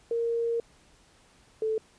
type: tone pair in turn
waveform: sine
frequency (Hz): 464.8 / 438.7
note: A#4 / A4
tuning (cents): -5 / -5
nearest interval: minor second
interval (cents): 100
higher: first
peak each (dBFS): -25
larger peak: neither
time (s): 0.11-0.6 / 1.62-1.78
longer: first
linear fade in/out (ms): 2
effects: pink hiss -60 dBFS RMS until 1.98 s + resampled to 22050 Hz